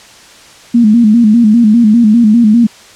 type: tone with vibrato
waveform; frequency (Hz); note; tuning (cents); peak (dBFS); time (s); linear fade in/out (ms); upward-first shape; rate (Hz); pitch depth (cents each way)
sine; 224.2; A3; +33; -3; 0.74-2.67; 10; square; 5; 93
effects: white hiss -37 dBFS RMS until 2.95 s + low-pass 7000 Hz 12 dB/octave